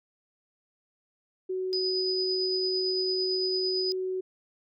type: tone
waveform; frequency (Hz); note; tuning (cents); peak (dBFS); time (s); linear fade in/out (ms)
sine; 373.1; F#4; +14; -28; 1.49-4.21; 10
type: tone with tremolo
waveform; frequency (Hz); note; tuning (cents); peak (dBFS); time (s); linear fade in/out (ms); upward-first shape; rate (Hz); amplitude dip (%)
sine; 4978; D#8; 0; -27; 1.73-3.92; 0; sine; 8.9; 25
effects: none